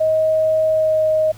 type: tone with pitch glide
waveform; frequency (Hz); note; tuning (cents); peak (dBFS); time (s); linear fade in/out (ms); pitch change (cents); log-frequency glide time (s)
sine; 631 to 625.6; D#5 to D#5; +24 to +9; -13; 0-1.32; 10; -15; 0.66-1.04
effects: added 109 Hz sine -40 dBFS peak until 1.37 s + pink hiss -46 dBFS RMS until 1.37 s